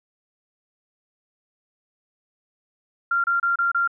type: tone bursts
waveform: sine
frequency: 1386 Hz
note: F6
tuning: 14 cents flat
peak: -18 dBFS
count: 5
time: 3.11-3.876 s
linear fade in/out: 5 ms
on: 130 ms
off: 29 ms
effects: none